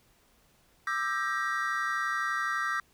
triangle chord, E half-diminished seventh, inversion third, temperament just, 1186.7 / 1318.5 / 1582.2 / 1898.7 Hz, D6 / E6 / G6 / Bb6, +18 / 0 / +16 / +31 cents, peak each -32 dBFS, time 0.87-2.8 s, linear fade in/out 2 ms, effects pink hiss -65 dBFS RMS until 2.93 s

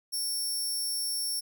20% pulse tone, 5460 Hz, F8, 40 cents flat, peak -24 dBFS, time 0.12-1.41 s, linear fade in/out 20 ms, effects none

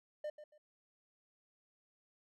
triangle tone with echo, 602 Hz, D5, 43 cents sharp, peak -36 dBFS, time 0.24-0.3 s, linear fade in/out 5 ms, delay 140 ms, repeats 2, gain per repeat -12 dB, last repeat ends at 0.58 s, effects none

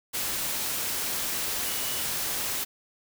sine tone in noise, 2938 Hz, F#7, 13 cents flat, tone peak -40 dBFS, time 1.65-2.04 s, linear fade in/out 20 ms, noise white, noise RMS -30 dBFS, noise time 0.13-2.65 s, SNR -13 dB, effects none

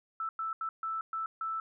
sine tone bursts at uneven times, 1320 Hz, E6, 2 cents sharp, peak -32 dBFS, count 6, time 0.2-0.29 / 0.39-0.53 / 0.61-0.69 / 0.83-1.01 / 1.13-1.26 / 1.41-1.6 s, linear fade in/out 2 ms, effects none

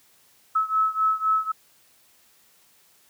sine beating tone pair, 1295 / 1298.9 Hz, E6 / E6, -31 / -26 cents, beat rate 3.9 Hz, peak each -22 / -24 dBFS, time 0.55-1.52 s, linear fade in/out 10 ms, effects white hiss -59 dBFS RMS until 3.09 s + high-pass 60 Hz 12 dB/octave

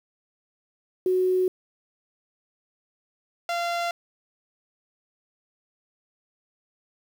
sine / sawtooth tone pair in turn, 369.3 / 689.1 Hz, F#4 / F5, -3 / -23 cents, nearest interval major seventh, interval 1080 cents, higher second, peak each -19 / -21 dBFS, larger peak first, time 1.06-1.48 / 3.49-3.91 s, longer neither, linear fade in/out 2 ms, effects low-pass 6000 Hz 12 dB/octave + 8-bit

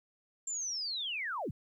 sine linear sweep, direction down, 7400 to 69.3 Hz, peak -34 dBFS, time 0.47-1.51 s, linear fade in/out 5 ms, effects 12-bit

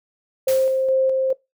sine tone with tremolo, 527 Hz, C5, 12 cents sharp, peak -15 dBFS, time 0.47-1.33 s, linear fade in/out 5 ms, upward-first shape square, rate 2.4 Hz, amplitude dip 25%
white noise with exponential decay, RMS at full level -28 dBFS, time 0.48-0.94 s, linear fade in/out 2 ms, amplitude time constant 100 ms
effects noise-tail reverb RT60 0.2 s tail -22 dB re dry

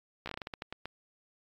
slowing click train, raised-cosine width 0.3 ms, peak -22 dBFS, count 12, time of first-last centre 0.26-0.856 s, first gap 14 ms, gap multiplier 1.25, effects AAC 64 kbps

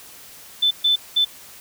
sine tone bursts at uneven times, 3520 Hz, A7, in tune, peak -14 dBFS, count 3, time 0.62-0.71 / 0.84-0.96 / 1.16-1.25 s, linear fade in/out 10 ms, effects white hiss -43 dBFS RMS until 1.6 s

